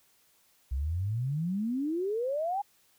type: exponential sweep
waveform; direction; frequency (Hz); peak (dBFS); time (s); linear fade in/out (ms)
sine; up; 62.3 to 830.6; -28; 0.71-2.62; 10
effects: white hiss -66 dBFS RMS until 2.98 s